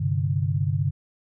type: chord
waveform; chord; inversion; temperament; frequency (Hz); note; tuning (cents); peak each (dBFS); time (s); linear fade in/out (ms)
sine; G suspended fourth; none; equal; 98 / 130.81 / 146.83; G2 / C3 / D3; 0 / 0 / 0; -25 / -26 / -25; 0-0.91; 10
effects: none